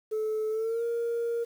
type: tone with pitch glide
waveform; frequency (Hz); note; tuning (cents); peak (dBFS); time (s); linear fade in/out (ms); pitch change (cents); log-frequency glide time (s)
sine; 433.7 to 467.5; A4 to A#4; -25 to +5; -25; 0.11-1.45; 20; +130; 0.5-0.83
effects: tanh soft clip ceiling -25 dBFS + 9-bit